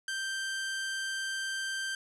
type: tone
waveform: sawtooth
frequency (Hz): 1568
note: G6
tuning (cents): 0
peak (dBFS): -29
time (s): 0.08-1.95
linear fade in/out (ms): 2
effects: resampled to 24000 Hz + 10-bit